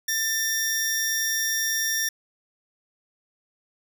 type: tone pair together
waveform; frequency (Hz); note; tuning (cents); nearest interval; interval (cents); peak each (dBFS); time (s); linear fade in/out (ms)
sawtooth; 1789 / 5650; A6 / F8; +28 / +19; octave + minor sixth; 1991; -23; 0.08-2.09; 5
effects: none